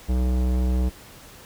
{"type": "tone with tanh clipping", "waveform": "sine", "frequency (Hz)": 62.6, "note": "B1", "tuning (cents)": 24, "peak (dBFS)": -21, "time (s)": [0.08, 0.9], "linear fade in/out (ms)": 20, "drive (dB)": 18, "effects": ["pink hiss -46 dBFS RMS until 1.45 s"]}